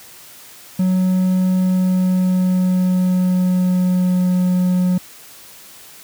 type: tone with pitch glide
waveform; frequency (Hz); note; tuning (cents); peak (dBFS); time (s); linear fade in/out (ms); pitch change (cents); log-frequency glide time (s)
triangle; 185 to 181.51; F#3 to F#3; 0 to -33; -11; 0.79-4.98; 5; -33; 1.56-4.34
effects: white hiss -41 dBFS RMS until 6.03 s + high-pass 60 Hz 12 dB/octave